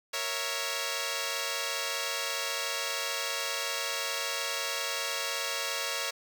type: chord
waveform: 5% pulse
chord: A# diminished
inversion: none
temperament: equal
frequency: 466.2 / 554.4 / 659.3 Hz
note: A#4 / C#5 / E5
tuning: 0 / 0 / 0 cents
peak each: -25 / -22 / -25 dBFS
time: 0.13-6.11 s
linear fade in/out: 10 ms
effects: none